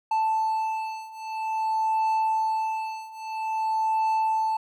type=beating tone pair; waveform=triangle; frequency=880 / 880.5 Hz; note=A5 / A5; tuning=0 / +1 cents; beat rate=0.5 Hz; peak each=-26 / -24 dBFS; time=0.11-4.57 s; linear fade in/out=5 ms; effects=none